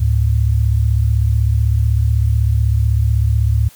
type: tone pair together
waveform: sine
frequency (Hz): 72.2 / 108.18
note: D2 / A2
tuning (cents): -29 / -29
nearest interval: perfect fifth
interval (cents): 700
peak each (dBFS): -14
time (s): 0-3.69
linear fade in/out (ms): 10
effects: white hiss -45 dBFS RMS until 3.75 s